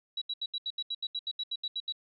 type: tone bursts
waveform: sine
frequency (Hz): 3900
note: B7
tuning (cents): -23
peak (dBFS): -31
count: 15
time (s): 0.17-1.924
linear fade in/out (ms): 5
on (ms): 46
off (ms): 76
effects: none